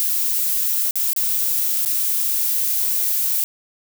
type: noise with dropouts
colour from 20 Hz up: violet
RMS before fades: -20 dBFS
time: 0-3.44 s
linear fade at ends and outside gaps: 0 ms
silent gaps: 0.909-0.956 / 1.132-1.163 / 1.849-1.859 s
effects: none